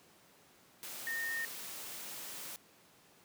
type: tone in noise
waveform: sine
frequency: 1835 Hz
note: A#6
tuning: 28 cents flat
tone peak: -35 dBFS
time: 1.07-1.45 s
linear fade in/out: 0 ms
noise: white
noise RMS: -45 dBFS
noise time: 0.83-2.56 s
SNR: +7 dB
effects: pink hiss -63 dBFS RMS until 3.24 s + high-pass 150 Hz 12 dB/octave